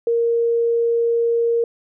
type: tone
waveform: sine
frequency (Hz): 466.2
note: A#4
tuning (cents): 0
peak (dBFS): -15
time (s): 0.07-1.64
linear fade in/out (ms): 2
effects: none